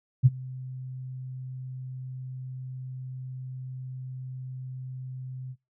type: tone with ADSR envelope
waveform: sine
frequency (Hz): 129.1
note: C3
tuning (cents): -23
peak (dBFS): -11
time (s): 0.23-5.56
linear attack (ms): 29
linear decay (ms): 31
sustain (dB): -24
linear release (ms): 52
effects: noise-tail reverb RT60 0.2 s tail -21 dB re dry